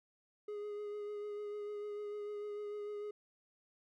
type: tone with vibrato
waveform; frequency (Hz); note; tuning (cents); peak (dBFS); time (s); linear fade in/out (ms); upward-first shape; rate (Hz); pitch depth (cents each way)
triangle; 415.3; G#4; 0; -38; 0.48-3.11; 5; sine; 6.7; 17
effects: none